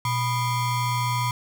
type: ring-modulated tone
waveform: square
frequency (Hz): 554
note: C#5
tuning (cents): -1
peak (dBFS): -20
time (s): 0.05-1.31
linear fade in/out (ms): 2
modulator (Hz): 433
effects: none